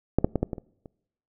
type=clicks; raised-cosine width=2 ms; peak=-6 / -6 / -10 / -10 / -16 / -24 / -29 dBFS; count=7; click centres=0.186 / 0.245 / 0.357 / 0.43 / 0.532 / 0.582 / 0.858 s; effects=noise-tail reverb RT60 0.8 s tail -24 dB re dry